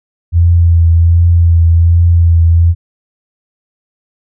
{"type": "tone with vibrato", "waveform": "sine", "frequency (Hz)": 84.5, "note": "E2", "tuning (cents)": 43, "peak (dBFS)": -4, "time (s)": [0.32, 2.75], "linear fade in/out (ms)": 50, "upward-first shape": "triangle", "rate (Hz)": 1.3, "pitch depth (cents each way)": 29, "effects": []}